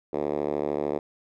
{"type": "tone with band-pass filter", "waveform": "5% pulse", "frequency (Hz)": 73.42, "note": "D2", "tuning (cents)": 0, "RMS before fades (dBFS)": -28, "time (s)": [0.13, 0.99], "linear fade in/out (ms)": 5, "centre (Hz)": 420, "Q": 1.7, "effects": []}